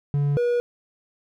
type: tone pair in turn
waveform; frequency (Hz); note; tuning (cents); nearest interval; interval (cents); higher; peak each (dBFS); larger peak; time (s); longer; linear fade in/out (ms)
triangle; 143.4 / 482.3; D3 / B4; -41 / -41; octave + major sixth; 2100; second; -17; neither; 0.14-0.37 / 0.37-0.6; neither; 0
effects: none